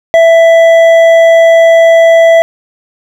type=tone with hard clipping; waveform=sine; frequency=662 Hz; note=E5; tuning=7 cents sharp; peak=-3 dBFS; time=0.14-2.42 s; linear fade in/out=0 ms; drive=7 dB; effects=none